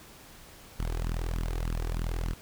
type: tone with flanger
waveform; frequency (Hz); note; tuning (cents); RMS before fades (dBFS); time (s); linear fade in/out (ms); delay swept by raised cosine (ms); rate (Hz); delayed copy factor
sawtooth; 41.13; E1; -3; -31; 0.79-2.34; 10; 0.63 to 2.63; 3.3; +0.8
effects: pink hiss -51 dBFS RMS until 2.41 s